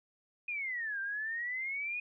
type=exponential two-way sweep; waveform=sine; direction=down then up; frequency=2489 to 1568 to 2489 Hz; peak=-34 dBFS; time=0.48-2 s; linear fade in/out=5 ms; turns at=1 s; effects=none